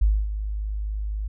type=tone with ADSR envelope; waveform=sine; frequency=51.91 Hz; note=G#1; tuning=in tune; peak=-14 dBFS; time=0.01-1.28 s; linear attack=10 ms; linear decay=250 ms; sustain=-11 dB; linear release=8 ms; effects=none